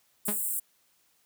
pink high-pass noise, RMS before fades -31 dBFS, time 0.25-0.6 s, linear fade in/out 10 ms, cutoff 7800 Hz, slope 96 dB/octave
sawtooth tone with exponential decay, 207.7 Hz, G#3, in tune, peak -23 dBFS, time 0.28-0.4 s, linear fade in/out 5 ms, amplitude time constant 24 ms
effects white hiss -68 dBFS RMS until 1.25 s + high-pass 60 Hz 12 dB/octave

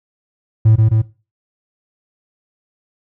triangle tone with echo, 110 Hz, A2, in tune, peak -4 dBFS, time 0.65-0.76 s, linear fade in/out 10 ms, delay 130 ms, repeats 2, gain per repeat -2 dB, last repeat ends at 1.02 s, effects noise-tail reverb RT60 0.3 s tail -18 dB re dry + tanh soft clip ceiling 0 dBFS

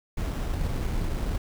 brown noise with sample-and-hold, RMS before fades -28 dBFS, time 0.17-1.38 s, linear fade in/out 5 ms, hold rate 4410 Hz, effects none

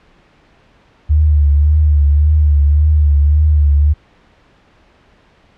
sine tone with vibrato, 74.2 Hz, D2, 18 cents sharp, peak -7 dBFS, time 1.09-3.94 s, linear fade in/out 20 ms, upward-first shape triangle, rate 1.8 Hz, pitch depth 67 cents each way, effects pink hiss -50 dBFS RMS until 5.57 s + low-pass 3000 Hz 12 dB/octave

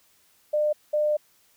sine tone bursts at uneven times, 601 Hz, D5, 40 cents sharp, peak -20 dBFS, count 2, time 0.53-0.73 / 0.93-1.17 s, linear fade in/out 10 ms, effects white hiss -62 dBFS RMS until 1.56 s

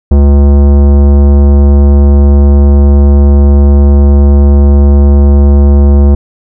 sine tone with tanh clipping, 70.8 Hz, C#2, 37 cents sharp, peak -3 dBFS, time 0.11-6.15 s, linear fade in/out 5 ms, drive 17 dB, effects none

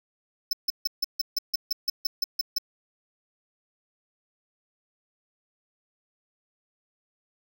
square tone bursts, 5274 Hz, E8, in tune, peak -22 dBFS, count 13, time 0.51-2.583 s, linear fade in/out 5 ms, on 21 ms, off 150 ms, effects none

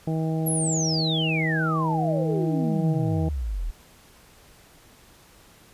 harmonic tone, 159.8 Hz, D#3, 47 cents sharp, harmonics 1 / 2 / 3 / 4 / 5, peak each -24 / -30 / -34 / -36 / -38 dBFS, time 0.07-3.29 s, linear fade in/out 5 ms
sine exponential sweep, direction down, 11680 to 36.71 Hz, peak -25 dBFS, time 0.46-3.71 s, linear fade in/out 10 ms
effects pink hiss -53 dBFS RMS until 5.73 s + resampled to 32000 Hz

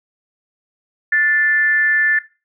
sine tone with frequency modulation, 1760 Hz, A6, in tune, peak -12 dBFS, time 1.12-2.19 s, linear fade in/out 5 ms, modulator 322 Hz, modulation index 0.38, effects noise-tail reverb RT60 0.3 s tail -17 dB re dry

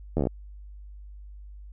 slowing click train, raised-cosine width 2 ms, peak -12 dBFS, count 8, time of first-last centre 0.17-0.271 s, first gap 12 ms, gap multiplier 1.06, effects added 50 Hz sine -41 dBFS peak until 1.72 s

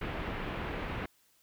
pink low-pass noise, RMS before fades -37 dBFS, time 0.01-1.06 s, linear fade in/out 5 ms, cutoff 2800 Hz, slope 24 dB/octave, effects white hiss -68 dBFS RMS until 1.42 s

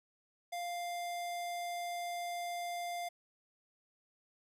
square tone, 698.5 Hz, F5, in tune, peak -38 dBFS, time 0.52-3.09 s, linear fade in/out 10 ms, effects resampled to 32000 Hz + 12-bit

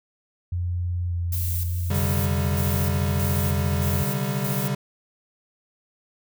sine tone with vibrato, 87.31 Hz, F2, in tune, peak -23 dBFS, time 0.52-4.03 s, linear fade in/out 5 ms, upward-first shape square, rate 0.85 Hz, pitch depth 16 cents each way
violet noise with tremolo, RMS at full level -31 dBFS, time 1.32-4.68 s, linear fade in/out 5 ms, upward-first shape square, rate 1.6 Hz, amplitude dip 60%
square chord, C suspended second, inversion none, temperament equal with one note detuned, 130.81 / 144.98 / 196 Hz, C3 / D3 / G3, 0 / -22 / 0 cents, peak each -29 dBFS, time 1.9-4.75 s, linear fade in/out 5 ms
effects none

